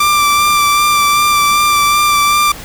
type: tone with vibrato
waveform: sawtooth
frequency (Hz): 1178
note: D6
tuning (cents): +5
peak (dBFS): -5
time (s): 0-2.52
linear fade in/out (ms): 5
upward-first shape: sine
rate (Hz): 2.6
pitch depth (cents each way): 16
effects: pink hiss -30 dBFS RMS until 2.64 s